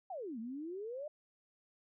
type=exponential two-way sweep; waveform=sine; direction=down then up; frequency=802 to 216.1 to 618 Hz; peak=-40 dBFS; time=0.1-1.08 s; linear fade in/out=5 ms; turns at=0.39 s; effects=none